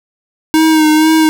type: tone with vibrato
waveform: square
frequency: 313 Hz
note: D#4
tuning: 10 cents sharp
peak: -7 dBFS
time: 0.54-1.29 s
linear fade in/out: 0 ms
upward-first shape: sine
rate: 2.1 Hz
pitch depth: 32 cents each way
effects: none